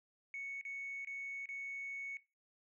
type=tone with dropouts; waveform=sine; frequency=2217 Hz; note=C#7; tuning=in tune; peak=-40 dBFS; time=0.34-2.17 s; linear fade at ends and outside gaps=1 ms; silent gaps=0.612-0.651 / 1.048-1.072 / 1.457-1.489 s; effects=noise-tail reverb RT60 0.3 s tail -21 dB re dry + tanh soft clip ceiling -37 dBFS